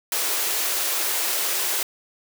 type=high-pass noise; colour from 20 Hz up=white; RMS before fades=-24 dBFS; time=0.12-1.83 s; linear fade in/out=2 ms; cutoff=310 Hz; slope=96 dB/octave; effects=none